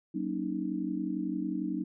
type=chord; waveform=sine; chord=D# minor seventh; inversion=first; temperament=just; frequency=186.68 / 233.3 / 280 / 311.1 Hz; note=F#3 / A#3 / C#4 / D#4; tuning=+16 / +2 / +18 / 0 cents; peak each=-36 / -38 / -36 / -34 dBFS; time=0.14-1.84 s; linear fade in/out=10 ms; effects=none